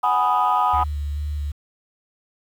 sine chord, G# minor seventh, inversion third, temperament equal, 740 / 830.6 / 987.8 / 1244.5 Hz, F#5 / G#5 / B5 / D#6, 0 / 0 / 0 / 0 cents, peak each -22 / -21 / -20 / -20 dBFS, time 0.03-0.84 s, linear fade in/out 10 ms
sine tone with vibrato, 73.42 Hz, D2, in tune, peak -23 dBFS, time 0.73-1.52 s, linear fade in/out 10 ms, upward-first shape square, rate 2.3 Hz, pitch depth 17 cents each way
effects tanh soft clip ceiling -10 dBFS + 8-bit

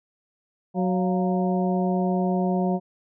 harmonic tone with a mistuned harmonic, 185 Hz, F#3, in tune, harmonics 1 / 2 / 3 / 4 / 5, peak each -22 / -28 / -31 / -29 / -36 dBFS, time 0.74-2.8 s, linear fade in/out 50 ms, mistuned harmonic 4, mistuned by -81 cents, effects none

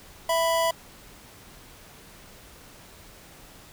square tone pair together, 660.7 / 990 Hz, E5 / B5, +4 / +4 cents, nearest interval perfect fifth, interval 700 cents, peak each -24 / -26 dBFS, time 0.29-0.71 s, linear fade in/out 5 ms, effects pink hiss -49 dBFS RMS until 3.72 s

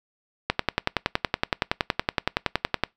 click train, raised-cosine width 0.3 ms, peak -4 dBFS, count 26, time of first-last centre 0.5-2.836 s, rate 10.7 Hz, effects noise-tail reverb RT60 0.2 s tail -25 dB re dry

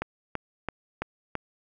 click train, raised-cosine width 0.5 ms, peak -14 dBFS, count 5, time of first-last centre 0.02-1.353 s, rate 3 Hz, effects none

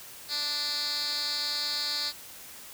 10% pulse tone with band-pass filter, 293.7 Hz, D4, in tune, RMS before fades -31 dBFS, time 0.28-2.13 s, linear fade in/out 50 ms, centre 4500 Hz, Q 4.5, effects white hiss -46 dBFS RMS until 2.73 s

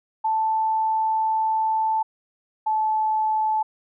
sine tone pair in turn, 880 / 868.4 Hz, A5 / A5, 0 / -23 cents, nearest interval unison, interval 23 cents, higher first, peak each -19 dBFS, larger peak neither, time 0.24-2.03 / 2.66-3.63 s, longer first, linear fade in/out 10 ms, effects none

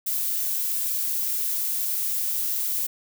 violet noise, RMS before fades -26 dBFS, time 0.06-2.87 s, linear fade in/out 10 ms, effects none

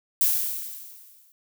violet noise with exponential decay, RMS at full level -19 dBFS, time 0.21-1.32 s, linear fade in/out 1 ms, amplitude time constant 240 ms, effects none

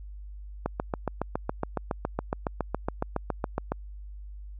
click train, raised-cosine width 1 ms, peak -13 dBFS, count 23, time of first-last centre 0.66-3.72 s, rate 7.19 Hz, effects added 50 Hz sine -39 dBFS peak until 4.59 s

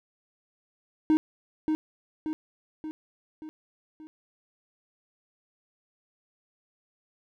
triangle tone with echo, 311.1 Hz, D#4, in tune, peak -16 dBFS, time 1.1-1.17 s, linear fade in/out 0 ms, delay 580 ms, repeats 5, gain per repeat -5 dB, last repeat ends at 4.07 s, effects none

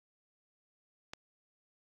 click, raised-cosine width 0.2 ms, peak -24 dBFS, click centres 1.135 s, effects AAC 48 kbps

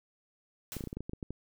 white noise with exponential decay, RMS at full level -39 dBFS, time 0.72-0.95 s, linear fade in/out 0 ms, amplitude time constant 48 ms
clicks, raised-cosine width 3 ms, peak -25 dBFS, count 11, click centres 0.767 / 0.808 / 0.839 / 0.873 / 0.929 / 0.97 / 1.006 / 1.095 / 1.134 / 1.228 / 1.306 s
effects none

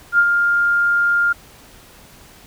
sine tone with ADSR envelope, 1404 Hz, F6, 9 cents sharp, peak -8 dBFS, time 0.12-1.33 s, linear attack 66 ms, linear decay 56 ms, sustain -5 dB, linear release 11 ms, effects pink hiss -45 dBFS RMS until 2.46 s

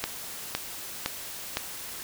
click train, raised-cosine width 0.2 ms, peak -9 dBFS, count 4, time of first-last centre 0.04-1.571 s, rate 1.96 Hz, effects white hiss -39 dBFS RMS until 2.03 s

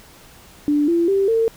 sine tone with pitch steps, 293.7 / 339.3 / 392 / 452.9 Hz, D4 / F4 / G4 / A#4, 0 / -50 / 0 / -50 cents, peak -14 dBFS, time 0.68-1.48 s, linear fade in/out 0 ms, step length 200 ms, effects pink hiss -46 dBFS RMS until 1.56 s

